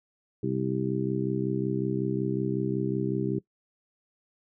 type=harmonic tone; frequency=65.41 Hz; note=C2; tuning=in tune; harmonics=2 / 3 / 4 / 5 / 6; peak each=-31 / -32 / -37 / -31 / -32 dBFS; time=0.43-3.39 s; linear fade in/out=5 ms; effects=noise-tail reverb RT60 0.1 s tail -20 dB re dry